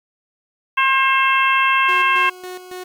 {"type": "harmonic tone", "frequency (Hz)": 534, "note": "C5", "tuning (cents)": 35, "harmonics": [2, 3, 4, 5, 6], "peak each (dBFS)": [-16, -20, -22, -19, -28], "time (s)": [0.77, 2.3], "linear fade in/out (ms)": 10}
{"type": "tone with tremolo", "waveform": "sawtooth", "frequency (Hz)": 365.4, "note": "F#4", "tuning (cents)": -22, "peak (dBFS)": -25, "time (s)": [1.88, 2.84], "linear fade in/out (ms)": 10, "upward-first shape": "square", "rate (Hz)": 3.6, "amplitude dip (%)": 60}
{"effects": ["8-bit"]}